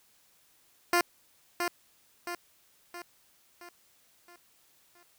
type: tone with echo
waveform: 10% pulse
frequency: 349.2 Hz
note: F4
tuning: in tune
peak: -14 dBFS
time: 0.93-1.01 s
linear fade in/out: 2 ms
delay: 670 ms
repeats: 6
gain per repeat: -6 dB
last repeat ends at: 5.03 s
effects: white hiss -65 dBFS RMS until 5.18 s